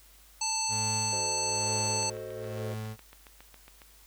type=harmonic tone; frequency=883 Hz; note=A5; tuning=6 cents sharp; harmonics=1 / 3 / 5 / 7 / 9; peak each=-34 / -39 / -34 / -33 / -34 dBFS; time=0.41-2.1 s; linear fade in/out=5 ms
type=tone with tremolo; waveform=35% pulse; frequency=108.9 Hz; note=A2; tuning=17 cents flat; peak=-32 dBFS; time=0.68-2.97 s; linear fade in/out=50 ms; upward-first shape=sine; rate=1.1 Hz; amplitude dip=80%
type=chord; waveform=triangle; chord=F# diminished seventh; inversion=none; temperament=equal; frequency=370 / 440 / 523.3 / 622.3 Hz; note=F#4 / A4 / C5 / Eb5; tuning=0 / 0 / 0 / 0 cents; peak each=-42 / -40 / -39 / -43 dBFS; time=1.12-2.74 s; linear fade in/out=5 ms
type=click train; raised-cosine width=0.3 ms; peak=-33 dBFS; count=14; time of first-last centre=2.03-3.818 s; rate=7.27 Hz
effects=added 50 Hz sine -58 dBFS peak until 4.06 s + white hiss -58 dBFS RMS until 4.06 s